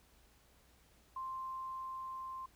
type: tone with level ramp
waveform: sine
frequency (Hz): 1050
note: C6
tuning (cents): +6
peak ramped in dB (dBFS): -39 to -42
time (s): 1.16-2.46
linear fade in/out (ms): 5
effects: added 60 Hz sine -69 dBFS peak until 2.55 s + pink hiss -68 dBFS RMS until 2.55 s